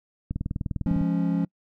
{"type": "click train", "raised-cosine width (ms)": 5, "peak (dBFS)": -16, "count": 15, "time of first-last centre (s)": [0.31, 1.014], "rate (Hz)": 19.9}
{"type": "chord", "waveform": "triangle", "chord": "Db major", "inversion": "first", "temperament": "just", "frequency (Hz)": [173.24, 207.9, 277.2], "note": ["F3", "Ab3", "Db4"], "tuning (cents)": [-14, 2, 0], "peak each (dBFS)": [-22, -27, -25], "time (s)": [0.86, 1.45], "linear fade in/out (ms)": 5}
{"effects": ["noise-tail reverb RT60 0.1 s tail -26 dB re dry"]}